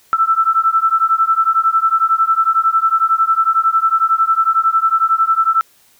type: beating tone pair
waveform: sine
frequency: 1321 / 1332 Hz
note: E6 / E6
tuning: +3 / +18 cents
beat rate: 11 Hz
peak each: -14 dBFS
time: 0.13-5.61 s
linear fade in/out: 0 ms
effects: white hiss -52 dBFS RMS until 5.99 s